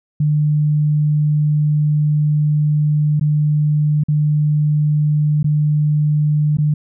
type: tone with dropouts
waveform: sine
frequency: 150 Hz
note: D3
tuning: 37 cents sharp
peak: -12 dBFS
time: 0.2-6.74 s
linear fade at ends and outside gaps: 5 ms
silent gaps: 3.197-3.21 / 4.037-4.084 / 5.43-5.443 / 6.571-6.584 s
effects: none